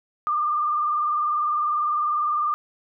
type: tone with vibrato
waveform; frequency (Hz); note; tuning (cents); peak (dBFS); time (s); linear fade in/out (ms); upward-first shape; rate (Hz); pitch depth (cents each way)
sine; 1201; D6; +38; -20; 0.27-2.54; 0; sine; 20; 48
effects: none